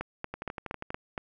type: two click trains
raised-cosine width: 0.5 ms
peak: -21 / -18 dBFS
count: 8 / 6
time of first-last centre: 0.34-0.905 / 0.01-1.178 s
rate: 12.4 / 4.28 Hz
effects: none